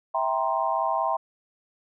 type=chord; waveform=sine; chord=C dominant seventh; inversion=first; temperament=just; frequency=654.1 / 784.9 / 941.9 / 1046.5 Hz; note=E5 / G5 / Bb5 / C6; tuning=-14 / +2 / +18 / 0 cents; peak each=-28 dBFS; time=0.14-1.17 s; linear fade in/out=10 ms; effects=none